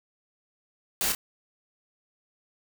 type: noise with echo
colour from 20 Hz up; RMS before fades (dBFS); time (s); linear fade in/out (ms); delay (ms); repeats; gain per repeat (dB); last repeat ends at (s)
white; -27; 1.01-1.12; 0; 29; 1; -5; 1.149
effects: none